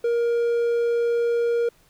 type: tone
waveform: triangle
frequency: 470.7 Hz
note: A#4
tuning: 17 cents sharp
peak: -17 dBFS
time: 0.04-1.69 s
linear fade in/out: 5 ms
effects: pink hiss -59 dBFS RMS until 1.89 s